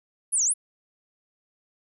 sine exponential two-way sweep, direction down then up, 11175 to 5588 to 11175 Hz, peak -20 dBFS, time 0.32-0.54 s, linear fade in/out 20 ms, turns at 0.44 s, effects none

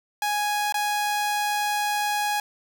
sawtooth tone with dropouts, 830.6 Hz, G#5, in tune, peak -19 dBFS, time 0.22-2.4 s, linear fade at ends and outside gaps 2 ms, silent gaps 0.724-0.742 s, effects none

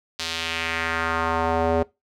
square tone with band-pass filter sweep, 82.41 Hz, E2, in tune, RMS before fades -24 dBFS, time 0.19-1.83 s, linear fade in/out 5 ms, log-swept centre 4300 to 540 Hz, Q 1.8, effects noise-tail reverb RT60 0.2 s tail -20 dB re dry

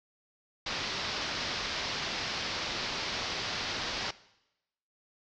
white low-pass noise, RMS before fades -35 dBFS, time 0.66-4.11 s, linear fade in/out 5 ms, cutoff 5400 Hz, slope 48 dB/octave, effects noise-tail reverb RT60 0.9 s tail -19 dB re dry

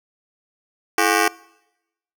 10% pulse ring-modulated tone, 382.3 Hz, G4, 43 cents flat, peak -4 dBFS, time 0.98-1.28 s, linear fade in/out 0 ms, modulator 48.4 Hz, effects noise-tail reverb RT60 0.9 s tail -23 dB re dry

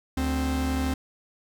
45% pulse tone pair together, 73.42 / 262 Hz, D2 / C4, 0 / +2 cents, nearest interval octave + minor seventh, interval 2202 cents, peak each -27 dBFS, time 0.17-0.94 s, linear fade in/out 5 ms, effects none

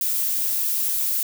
violet noise, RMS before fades -23 dBFS, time 0.01-1.23 s, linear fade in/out 2 ms, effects none

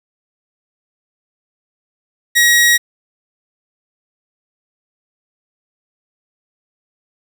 sawtooth tone, 1900 Hz, A#6, 33 cents sharp, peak -5 dBFS, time 2.35-2.78 s, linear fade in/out 20 ms, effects 7-bit

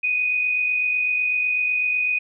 sine tone pair together, 2441 / 2489 Hz, D#7 / D#7, -34 / 0 cents, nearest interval unison, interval 34 cents, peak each -31 / -19 dBFS, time 0.03-2.19 s, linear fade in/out 10 ms, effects none

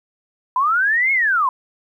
sine linear two-way sweep, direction up then down, 980 to 2200 to 982 Hz, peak -14 dBFS, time 0.56-1.49 s, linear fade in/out 2 ms, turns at 1.12 s, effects 9-bit

